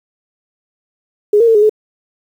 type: tone with pitch steps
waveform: sine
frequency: 416 / 465.1 / 451 / 416 / 429 Hz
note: G#4 / A#4 / A4 / G#4 / A4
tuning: +3 / -4 / +43 / +3 / -44 cents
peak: -6 dBFS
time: 1.33-1.695 s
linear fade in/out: 5 ms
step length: 73 ms
effects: 7-bit